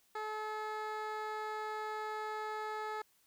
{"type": "tone with band-pass filter", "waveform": "15% pulse", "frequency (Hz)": 430, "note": "A4", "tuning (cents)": -40, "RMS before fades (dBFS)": -40, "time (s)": [0.15, 3.02], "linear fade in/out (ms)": 5, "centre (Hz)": 900, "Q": 0.61, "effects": ["white hiss -71 dBFS RMS until 3.26 s"]}